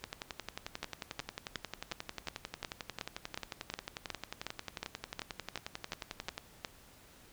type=two click trains; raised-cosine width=0.2 ms; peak=-19 / -21 dBFS; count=17 / 72; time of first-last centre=0.83-6.648 / 0.04-6.379 s; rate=2.75 / 11.2 Hz; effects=pink hiss -59 dBFS RMS until 7.32 s